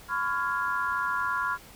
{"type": "chord", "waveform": "sine", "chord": "C# dominant seventh", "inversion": "third", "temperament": "equal with one note detuned", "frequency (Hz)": [1010.9, 1108.7, 1396.9, 1661.2], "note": ["B5", "C#6", "E#6", "G#6"], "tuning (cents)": [40, 0, 0, 0], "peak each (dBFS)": [-31, -33, -29, -35], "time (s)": [0.08, 1.58], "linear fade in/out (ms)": 50, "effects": ["pink hiss -50 dBFS RMS until 1.75 s"]}